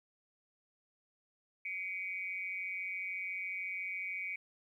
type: tone with amplitude modulation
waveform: sine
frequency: 2268 Hz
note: C#7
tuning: 39 cents sharp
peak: -33 dBFS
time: 1.65-4.36 s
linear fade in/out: 5 ms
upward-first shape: sine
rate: 186 Hz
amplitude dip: 85%
effects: 12-bit